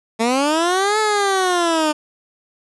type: linear two-way sweep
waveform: 15% pulse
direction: up then down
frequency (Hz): 219.4 to 436 to 298.9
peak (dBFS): -9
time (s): 0.19-1.93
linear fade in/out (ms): 20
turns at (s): 0.99
effects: resampled to 24000 Hz